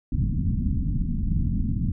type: low-pass noise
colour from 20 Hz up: pink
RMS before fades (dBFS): -24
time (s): 0.12-1.92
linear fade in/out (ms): 5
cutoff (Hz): 250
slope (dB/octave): 48
effects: none